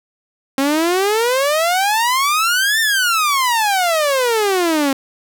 sawtooth exponential two-way sweep, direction up then down, 266 to 1821 to 266 Hz, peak -10 dBFS, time 0.58-4.93 s, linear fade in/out 2 ms, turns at 2.8 s, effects none

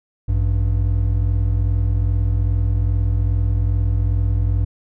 triangle tone pair together, 55.55 / 98 Hz, A1 / G2, +17 / 0 cents, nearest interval minor seventh, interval 983 cents, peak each -16 dBFS, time 0.28-4.65 s, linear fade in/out 10 ms, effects none

